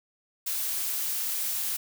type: noise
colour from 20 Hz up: blue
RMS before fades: -30 dBFS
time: 0.46-1.77 s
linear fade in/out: 10 ms
effects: none